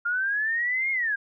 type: linear two-way sweep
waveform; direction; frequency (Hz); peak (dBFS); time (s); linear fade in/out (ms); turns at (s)
sine; up then down; 1396.9 to 2164 to 1584; -23; 0.05-1.16; 10; 0.91
effects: none